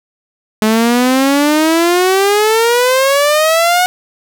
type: exponential sweep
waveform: sawtooth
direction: up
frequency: 213.7 to 736 Hz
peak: -5 dBFS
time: 0.62-3.86 s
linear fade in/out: 0 ms
effects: none